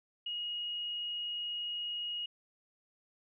sine tone, 2883 Hz, F#7, 46 cents flat, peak -35 dBFS, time 0.26-2.26 s, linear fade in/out 5 ms, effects none

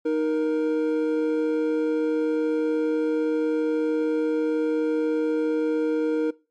triangle tone pair together, 310.8 / 470 Hz, D#4 / A#4, -2 / +14 cents, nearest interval perfect fifth, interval 716 cents, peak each -22 / -21 dBFS, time 0.05-6.31 s, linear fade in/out 10 ms, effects noise-tail reverb RT60 0.3 s tail -22 dB re dry + MP3 48 kbps

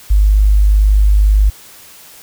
sine tone, 51 Hz, G#1, 31 cents flat, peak -6 dBFS, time 0.1-1.5 s, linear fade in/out 10 ms, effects white hiss -39 dBFS RMS until 2.22 s

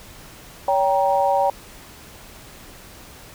sine chord, G diminished, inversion second, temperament just, 564.5 / 784 / 940.8 Hz, Db5 / G5 / Bb5, +31 / 0 / +16 cents, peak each -20 / -19 / -22 dBFS, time 0.68-1.5 s, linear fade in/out 2 ms, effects pink hiss -43 dBFS RMS until 3.34 s

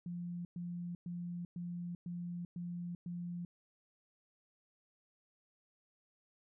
sine tone bursts, 174.4 Hz, F3, 2 cents flat, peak -39 dBFS, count 7, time 0.06-3.45 s, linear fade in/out 2 ms, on 390 ms, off 110 ms, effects none

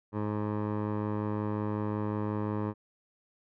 15% pulse tone with low-pass filter, 105.5 Hz, G#2, 28 cents sharp, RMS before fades -32 dBFS, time 0.12-2.74 s, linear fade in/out 50 ms, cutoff 1000 Hz, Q 1.3, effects none

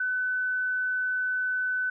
sine tone, 1506 Hz, F#6, 30 cents sharp, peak -25 dBFS, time 0-1.9 s, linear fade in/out 5 ms, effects none

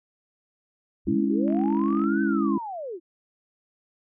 sine linear two-way sweep, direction up then down, 36.71 to 1546 to 313.7 Hz, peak -31 dBFS, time 1.05-3 s, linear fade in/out 50 ms, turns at 2.22 s
sine chord, C# minor, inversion second, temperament equal, 207.7 / 277.2 / 329.6 Hz, G#3 / C#4 / E4, 0 / 0 / 0 cents, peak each -25 dBFS, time 1.07-2.58 s, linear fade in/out 5 ms
click train, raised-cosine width 0.5 ms, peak -30 dBFS, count 26, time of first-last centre 1.48-2.039 s, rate 44.7 Hz
effects none

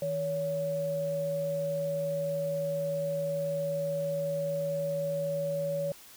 sine tone pair together, 159.46 / 564 Hz, D#3 / C#5, +43 / +30 cents, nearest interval octave + minor seventh, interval 2187 cents, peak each -37 / -29 dBFS, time 0.02-5.92 s, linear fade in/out 2 ms, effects white hiss -52 dBFS RMS until 6.16 s

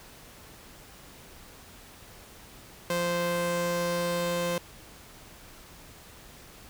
sawtooth tone pair together, 173.7 / 521.2 Hz, F3 / C5, -9 / -7 cents, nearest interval octave + perfect fifth, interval 1902 cents, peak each -28 / -25 dBFS, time 2.9-4.58 s, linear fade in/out 2 ms, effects pink hiss -50 dBFS RMS until 6.69 s

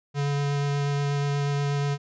square tone with vibrato, 142.6 Hz, C#3, 49 cents sharp, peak -24 dBFS, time 0.14-1.98 s, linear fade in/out 50 ms, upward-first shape sine, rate 8.3 Hz, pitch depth 9 cents each way, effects resampled to 16000 Hz

